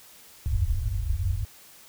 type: low-pass noise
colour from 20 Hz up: white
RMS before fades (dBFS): -26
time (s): 0.46-1.45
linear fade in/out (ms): 0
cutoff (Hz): 110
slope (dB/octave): 96
effects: white hiss -51 dBFS RMS until 1.88 s